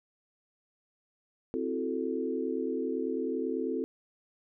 sine chord, F# half-diminished seventh, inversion second, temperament equal, 261.6 / 329.6 / 370 / 440 Hz, C4 / E4 / F#4 / A4, 0 / 0 / 0 / 0 cents, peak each -34 / -36 / -36 / -34 dBFS, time 1.54-3.84 s, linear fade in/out 0 ms, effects none

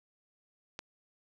click, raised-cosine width 0.2 ms, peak -22 dBFS, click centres 0.791 s, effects none

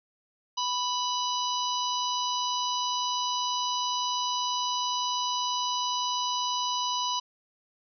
harmonic tone, 989 Hz, B5, 2 cents sharp, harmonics 1 / 3 / 4 / 5 / 6, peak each -29 / -34 / -35 / -36 / -37 dBFS, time 0.57-7.2 s, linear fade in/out 10 ms, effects none

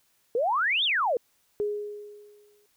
sine exponential two-way sweep, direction up then down, 442.7 to 3759 to 442.7 Hz, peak -22 dBFS, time 0.35-1.17 s, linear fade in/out 2 ms, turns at 0.84 s
sine tone with exponential decay, 415.3 Hz, G#4, in tune, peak -23 dBFS, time 1.6-2.66 s, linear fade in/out 0 ms, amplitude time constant 230 ms
effects white hiss -68 dBFS RMS until 2.76 s

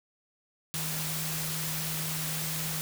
sine tone in noise, 157.3 Hz, D#3, 19 cents sharp, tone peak -36 dBFS, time 0.74-2.81 s, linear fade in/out 0 ms, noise white, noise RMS -34 dBFS, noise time 0.74-2.81 s, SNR -5 dB, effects none

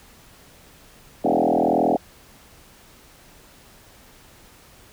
sine tone with frequency modulation, 502 Hz, B4, 28 cents sharp, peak -16 dBFS, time 1.24-1.97 s, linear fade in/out 10 ms, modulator 41.5 Hz, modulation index 6.7, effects pink hiss -50 dBFS RMS until 4.92 s

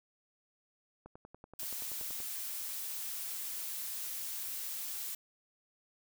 click train, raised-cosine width 1 ms, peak -36 dBFS, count 13, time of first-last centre 1.06-2.203 s, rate 10.5 Hz
blue noise, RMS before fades -40 dBFS, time 1.59-5.15 s, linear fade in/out 5 ms
effects none

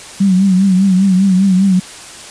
sine tone with vibrato, 190 Hz, F#3, 46 cents sharp, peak -7 dBFS, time 0.2-1.8 s, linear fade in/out 10 ms, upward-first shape triangle, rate 5 Hz, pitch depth 94 cents each way, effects white hiss -32 dBFS RMS until 2.3 s + resampled to 22050 Hz

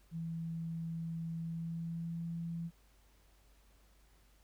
sine tone with pitch glide, 164.81 to 167.59 Hz, E3 to E3, 0 to +29 cents, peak -37 dBFS, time 0.11-2.71 s, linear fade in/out 50 ms, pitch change +29 cents, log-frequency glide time 1.37-2.25 s, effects added 50 Hz sine -64 dBFS peak until 4.43 s + pink hiss -70 dBFS RMS until 4.43 s

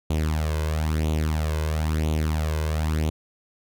sawtooth tone with flanger, 77.78 Hz, D#2, in tune, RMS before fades -24 dBFS, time 0.1-3.1 s, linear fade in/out 5 ms, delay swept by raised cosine 0.29 to 1.99 ms, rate 1 Hz, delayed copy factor +0.7, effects none

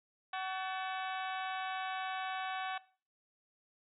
harmonic tone with a mistuned harmonic, 376.6 Hz, F#4, 31 cents sharp, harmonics 2 / 3 / 4 / 5 / 6 / 7 / 8 / 9 / 10, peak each -39 / -43 / -45 / -47 / -49 / -50 / -51 / -52 / -53 dBFS, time 0.33-2.78 s, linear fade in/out 5 ms, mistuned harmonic 5, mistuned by -120 cents, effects noise-tail reverb RT60 0.4 s tail -19 dB re dry

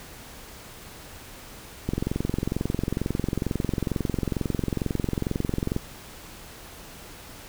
click train, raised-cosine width 3 ms, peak -12 dBFS, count 87, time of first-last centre 1.89-5.764 s, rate 22.2 Hz, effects pink hiss -44 dBFS RMS until 7.48 s

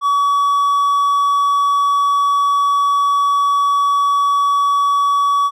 triangle tone, 1135 Hz, C#6, 41 cents sharp, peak -10 dBFS, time 0.01-5.51 s, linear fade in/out 50 ms, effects none

